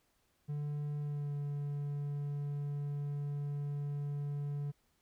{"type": "tone with pitch glide", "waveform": "triangle", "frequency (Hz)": [146.83, 144.14], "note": ["D3", "D3"], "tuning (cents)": [0, -32], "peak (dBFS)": -33, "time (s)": [0.48, 4.72], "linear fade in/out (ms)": 20, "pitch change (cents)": -32, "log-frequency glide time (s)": [1.01, 1.33], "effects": ["pink hiss -75 dBFS RMS until 5.01 s"]}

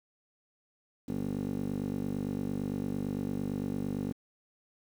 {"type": "tone with band-pass filter", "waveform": "15% pulse", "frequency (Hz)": 48.85, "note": "G1", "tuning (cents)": -5, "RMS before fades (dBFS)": -34, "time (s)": [1.08, 4.13], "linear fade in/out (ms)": 10, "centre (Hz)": 280, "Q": 4.4, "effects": ["9-bit"]}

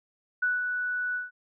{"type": "tone with ADSR envelope", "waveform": "sine", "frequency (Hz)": 1480, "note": "F#6", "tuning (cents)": 0, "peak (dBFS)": -22, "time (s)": [0.42, 1.31], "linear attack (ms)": 9, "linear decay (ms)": 180, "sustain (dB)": -5, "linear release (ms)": 160, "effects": []}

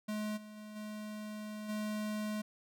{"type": "tone with level steps", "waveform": "square", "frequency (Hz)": 212.4, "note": "G#3", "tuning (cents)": 39, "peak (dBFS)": [-36, -49, -47, -42, -36], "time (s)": [0.08, 2.42], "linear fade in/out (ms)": 10, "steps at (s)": [0.36, 0.56, 0.75, 1.68], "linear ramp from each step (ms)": 20, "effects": []}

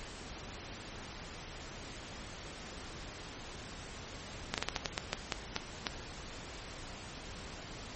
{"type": "slowing click train", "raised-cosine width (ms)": 0.2, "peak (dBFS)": -13, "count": 11, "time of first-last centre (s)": [4.54, 5.868], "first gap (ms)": 38, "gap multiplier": 1.26, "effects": ["pink hiss -46 dBFS RMS until 7.95 s", "MP3 32 kbps"]}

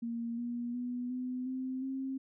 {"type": "tone with pitch steps", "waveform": "sine", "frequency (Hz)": [233.1, 239.4, 245.8, 252.4, 259.2, 266.2], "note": ["A#3", "A#3", "B3", "B3", "C4", "C4"], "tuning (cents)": [0, 46, -8, 38, -16, 30], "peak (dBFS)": -34, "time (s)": [0.02, 2.18], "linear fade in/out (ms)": 10, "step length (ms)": 360, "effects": []}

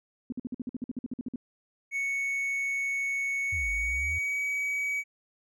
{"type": "tone bursts", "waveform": "sine", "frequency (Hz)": 247.8, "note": "B3", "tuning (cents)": 6, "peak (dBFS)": -30, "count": 15, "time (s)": [0.3, 1.359], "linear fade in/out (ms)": 2, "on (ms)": 23, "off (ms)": 51}
{"type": "tone with pitch glide", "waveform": "triangle", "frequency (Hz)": [2217, 2269], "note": ["C#7", "C#7"], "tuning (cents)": [0, 40], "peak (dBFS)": -26, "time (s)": [1.91, 5.04], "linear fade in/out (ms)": 50, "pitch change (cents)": 40, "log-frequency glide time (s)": [3.44, 4.41]}
{"type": "exponential two-way sweep", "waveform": "sine", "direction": "down then up", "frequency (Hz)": [95.1, 49, 81.7], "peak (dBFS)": -33, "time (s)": [3.52, 4.19], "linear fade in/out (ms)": 10, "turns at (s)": 3.7}
{"effects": []}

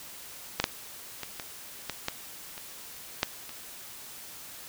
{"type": "clicks", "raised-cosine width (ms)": 0.2, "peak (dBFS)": [-7, -6, -17, -18, -14, -11, -23, -6, -24], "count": 9, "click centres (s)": [0.6, 0.641, 1.233, 1.398, 1.897, 2.084, 2.579, 3.231, 3.493], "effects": ["white hiss -45 dBFS RMS until 4.68 s"]}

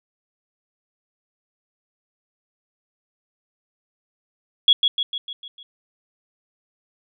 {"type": "tone with echo", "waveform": "sine", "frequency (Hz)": 3345, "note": "G#7", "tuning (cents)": 12, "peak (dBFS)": -9, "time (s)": [4.68, 4.73], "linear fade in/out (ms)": 2, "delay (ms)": 150, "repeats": 6, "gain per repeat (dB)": -5, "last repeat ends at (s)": 5.63, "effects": []}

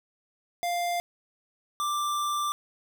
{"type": "tone pair in turn", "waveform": "square", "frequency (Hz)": [698.5, 1179.5], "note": ["F5", "D6"], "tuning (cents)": [0, 7], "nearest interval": "major sixth", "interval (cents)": 907, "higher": "second", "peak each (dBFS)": -27, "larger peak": "neither", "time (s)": [[0.63, 1], [1.8, 2.52]], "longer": "second", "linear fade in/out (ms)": 0, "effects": []}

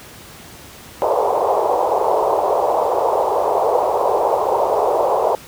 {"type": "band-pass noise", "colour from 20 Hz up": "pink", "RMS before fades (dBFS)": -17, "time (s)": [1.02, 5.35], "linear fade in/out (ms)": 0, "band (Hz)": [420, 1000], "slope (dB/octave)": 48, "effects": ["pink hiss -39 dBFS RMS until 5.47 s", "high-pass 60 Hz 12 dB/octave"]}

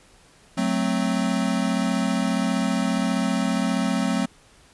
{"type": "chord", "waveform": "square", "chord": "F# diminished", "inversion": "none", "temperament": "equal", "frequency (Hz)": [185, 220, 261.6], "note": ["F#3", "A3", "C4"], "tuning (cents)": [0, 0, 0], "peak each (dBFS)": -26, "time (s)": [0.57, 4.26], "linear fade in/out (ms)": 10, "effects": ["pink hiss -54 dBFS RMS until 4.73 s", "resampled to 24000 Hz"]}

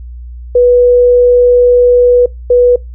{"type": "tone pair in turn", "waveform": "sine", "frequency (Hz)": [490.4, 490.4], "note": ["B4", "B4"], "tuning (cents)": [-12, -12], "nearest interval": "unison", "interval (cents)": 0, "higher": "neither", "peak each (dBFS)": -3, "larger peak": "neither", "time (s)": [[0.55, 2.26], [2.5, 2.76]], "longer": "first", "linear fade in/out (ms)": 5, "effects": ["noise-tail reverb RT60 0.2 s tail -23 dB re dry", "added 60 Hz sine -24 dBFS peak until 2.94 s"]}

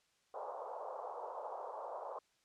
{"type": "band-pass noise", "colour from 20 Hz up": "pink", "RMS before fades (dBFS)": -45, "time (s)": [0.34, 2.19], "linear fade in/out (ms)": 2, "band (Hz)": [480, 1100], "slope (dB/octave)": 48, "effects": ["white hiss -75 dBFS RMS until 2.44 s", "low-pass 7000 Hz 12 dB/octave"]}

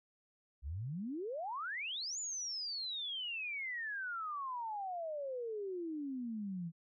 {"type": "exponential two-way sweep", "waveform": "sine", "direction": "up then down", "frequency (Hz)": [61.74, 7100, 161.5], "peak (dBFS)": -38, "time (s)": [0.62, 6.72], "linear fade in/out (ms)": 50, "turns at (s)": 2.19, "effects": []}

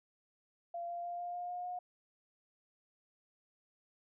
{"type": "tone with pitch steps", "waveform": "sine", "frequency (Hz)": [688, 693.2, 698.4, 703.7, 709, 714.3, 719.7], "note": ["F5", "F5", "F5", "F5", "F5", "F5", "F#5"], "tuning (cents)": [-26, -13, 0, 13, 26, 39, -48], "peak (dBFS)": -38, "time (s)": [0.74, 1.79], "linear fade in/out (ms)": 5, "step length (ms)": 150, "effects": []}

